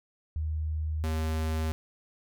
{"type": "tone pair in turn", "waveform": ["sine", "square"], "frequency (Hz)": [77.78, 79.19], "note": ["D#2", "D#2"], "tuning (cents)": [0, 31], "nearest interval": "unison", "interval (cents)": 31, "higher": "second", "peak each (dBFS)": -28, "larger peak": "neither", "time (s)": [[0.36, 1.04], [1.04, 1.72]], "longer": "neither", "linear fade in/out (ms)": 0, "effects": []}